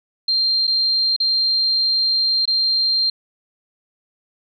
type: tone with dropouts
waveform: sine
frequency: 4177 Hz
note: C8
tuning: 4 cents flat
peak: -15 dBFS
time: 0.28-3.1 s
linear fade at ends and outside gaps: 5 ms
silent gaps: 0.67-0.676 / 1.164-1.201 / 2.455-2.476 s
effects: none